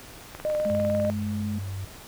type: click train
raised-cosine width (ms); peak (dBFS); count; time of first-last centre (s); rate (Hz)
0.5; -22; 16; 0.35-1.1; 20
type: tone with vibrato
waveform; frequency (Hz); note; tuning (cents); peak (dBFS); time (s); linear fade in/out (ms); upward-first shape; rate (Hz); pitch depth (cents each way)
sine; 608; D#5; -40; -23; 0.45-1.1; 0; sine; 6.5; 16
type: tone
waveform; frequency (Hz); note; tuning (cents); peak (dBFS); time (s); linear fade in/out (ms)
sine; 210.9; G#3; +27; -28; 0.65-1.59; 10
type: tone with pitch glide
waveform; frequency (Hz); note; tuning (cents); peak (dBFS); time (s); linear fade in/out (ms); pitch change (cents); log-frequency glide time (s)
sine; 97.6 to 96.59; G2 to G2; -7 to -25; -30; 0.7-1.85; 5; -18; 0.88-1.66
effects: pink hiss -45 dBFS RMS until 2.07 s